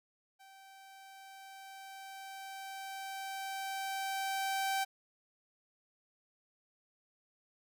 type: tone with level ramp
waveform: sawtooth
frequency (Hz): 776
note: G5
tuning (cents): -18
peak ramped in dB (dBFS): -52 to -27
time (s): 0.39-4.85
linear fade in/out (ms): 20
effects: none